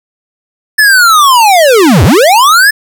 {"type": "linear two-way sweep", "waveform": "square", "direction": "down then up", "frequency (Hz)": [1760, 71.3, 1760], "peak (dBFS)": -3, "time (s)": [0.78, 2.71], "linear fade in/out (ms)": 10, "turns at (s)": 2.04, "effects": []}